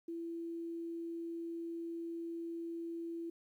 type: tone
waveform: sine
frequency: 335 Hz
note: E4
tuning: 28 cents sharp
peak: -39 dBFS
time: 0.08-3.3 s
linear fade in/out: 5 ms
effects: 12-bit